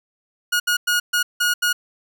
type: tone bursts at uneven times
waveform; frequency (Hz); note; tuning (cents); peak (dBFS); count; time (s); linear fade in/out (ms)
sawtooth; 1443; F#6; -44; -13; 6; 0.52-0.6 / 0.67-0.77 / 0.87-1 / 1.13-1.23 / 1.4-1.54 / 1.62-1.73; 10
effects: none